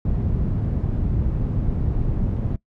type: low-pass noise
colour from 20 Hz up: white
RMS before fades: -22 dBFS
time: 0.05-2.56 s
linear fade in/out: 2 ms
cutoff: 120 Hz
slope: 12 dB/octave
effects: noise-tail reverb RT60 0.1 s tail -21 dB re dry